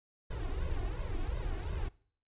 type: noise with flanger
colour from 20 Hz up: brown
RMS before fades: -35 dBFS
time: 0.3-1.89 s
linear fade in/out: 10 ms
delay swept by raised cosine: 1.9 to 2.8 ms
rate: 2.8 Hz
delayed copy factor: +0.85
effects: noise-tail reverb RT60 0.5 s tail -21 dB re dry + resampled to 8000 Hz